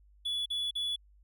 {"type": "tone bursts", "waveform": "triangle", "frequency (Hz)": 3418, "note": "G#7", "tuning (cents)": 49, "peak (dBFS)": -29, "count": 3, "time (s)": [0.25, 0.962], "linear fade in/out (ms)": 10, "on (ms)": 210, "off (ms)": 41, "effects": ["added 50 Hz sine -58 dBFS peak until 1.23 s"]}